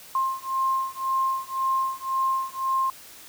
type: beating tone pair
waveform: sine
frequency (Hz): 1059 / 1060.9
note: C6 / C6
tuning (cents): +21 / +24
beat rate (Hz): 1.9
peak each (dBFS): -26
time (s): 0.15-2.9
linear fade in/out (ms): 2
effects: white hiss -46 dBFS RMS until 3.28 s